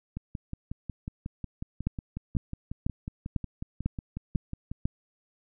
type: two click trains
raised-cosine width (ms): 5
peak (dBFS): -14 / -22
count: 7 / 26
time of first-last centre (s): 1.87-4.855 / 0.17-4.715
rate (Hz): 2.01 / 5.5
effects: none